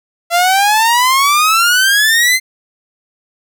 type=exponential sweep; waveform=sawtooth; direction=up; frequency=676 to 2093 Hz; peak=-5 dBFS; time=0.3-2.4 s; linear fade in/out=50 ms; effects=none